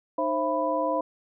sine tone cluster, 306.8 / 531 / 669 / 991 Hz, D#4 / C5 / E5 / B5, -24 / +25 / +25 / +6 cents, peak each -31 / -28 / -29 / -28 dBFS, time 0.18-1.01 s, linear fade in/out 5 ms, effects none

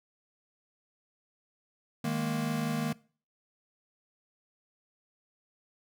square chord, D# suspended fourth, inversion none, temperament equal, 155.56 / 207.7 / 233.1 Hz, D#3 / G#3 / A#3, 0 / 0 / 0 cents, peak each -34 / -37 / -33 dBFS, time 2.04-2.93 s, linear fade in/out 5 ms, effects noise-tail reverb RT60 0.4 s tail -21 dB re dry

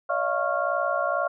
sine tone cluster, 571 / 633 / 695 / 1098 / 1390 Hz, D5 / D#5 / F5 / C#6 / F6, -49 / +30 / -9 / -17 / -9 cents, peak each -29 dBFS, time 0.09-1.28 s, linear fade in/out 10 ms, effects none

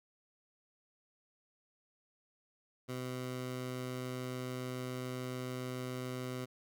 15% pulse tone, 127 Hz, B2, 49 cents sharp, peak -32 dBFS, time 2.88-6.46 s, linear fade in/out 20 ms, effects none

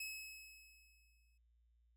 sawtooth tone with exponential decay, 2576 Hz, E7, 41 cents flat, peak -39 dBFS, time 0-1.38 s, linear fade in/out 5 ms, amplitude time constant 300 ms, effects added 58 Hz sine -70 dBFS peak until 1.96 s

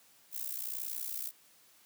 violet noise with amplitude modulation, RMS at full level -35 dBFS, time 0.31-1.32 s, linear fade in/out 50 ms, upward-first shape sine, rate 61.5 Hz, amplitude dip 85%, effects white hiss -63 dBFS RMS until 1.85 s + high-pass 100 Hz 12 dB/octave

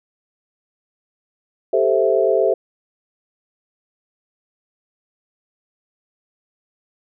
sine chord, A minor seventh, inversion third, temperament equal, 392 / 440 / 523.3 / 659.3 Hz, G4 / A4 / C5 / E5, 0 / 0 / 0 / 0 cents, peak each -19 dBFS, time 1.73-2.54 s, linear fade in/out 5 ms, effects none

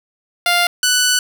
10% pulse tone pair in turn, 700 / 1488 Hz, F5 / F#6, +4 / +9 cents, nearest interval octave + minor second, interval 1305 cents, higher second, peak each -4 dBFS, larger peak neither, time 0.46-0.67 / 0.83-1.19 s, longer second, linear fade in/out 2 ms, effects none

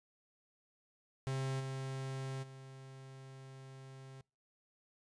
45% pulse tone with level steps, 133.3 Hz, C3, 33 cents sharp, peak -35 / -39 / -50 dBFS, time 1.27-4.21 s, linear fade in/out 0 ms, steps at 1.59 / 2.42 s, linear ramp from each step 20 ms, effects noise-tail reverb RT60 0.3 s tail -26 dB re dry + resampled to 22050 Hz

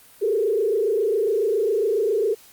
sine tone with frequency modulation, 426.7 Hz, G#4, 47 cents sharp, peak -18 dBFS, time 0.21-2.35 s, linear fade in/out 20 ms, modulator 27.3 Hz, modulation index 1.5, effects white hiss -50 dBFS RMS until 2.52 s + Opus 32 kbps

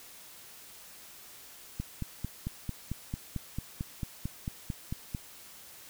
click train, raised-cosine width 5 ms, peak -21 dBFS, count 16, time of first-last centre 1.8-5.148 s, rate 4.48 Hz, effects white hiss -51 dBFS RMS until 5.89 s

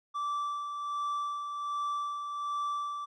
triangle tone with tremolo, 1165 Hz, D6, 14 cents flat, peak -28 dBFS, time 0.14-3.06 s, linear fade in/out 20 ms, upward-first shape sine, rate 1.3 Hz, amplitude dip 45%, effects resampled to 22050 Hz

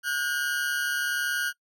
40% pulse tone pair together, 1451 / 1592.2 Hz, F#6 / G6, -34 / +27 cents, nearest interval major second, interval 161 cents, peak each -27 / -29 dBFS, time 0.03-1.53 s, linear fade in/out 50 ms, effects noise-tail reverb RT60 0.1 s tail -21 dB re dry

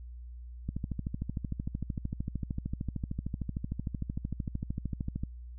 click train, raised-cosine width 5 ms, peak -21 dBFS, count 61, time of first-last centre 0.69-5.235 s, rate 13.2 Hz, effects added 60 Hz sine -42 dBFS peak until 5.58 s

